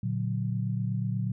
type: chord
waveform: sine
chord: Bb augmented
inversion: none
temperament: equal with one note detuned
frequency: 116.54 / 144.73 / 185 Hz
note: Bb2 / D3 / F#3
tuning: 0 / -25 / 0 cents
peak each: -29 / -34 / -32 dBFS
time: 0.03-1.32 s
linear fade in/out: 5 ms
effects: none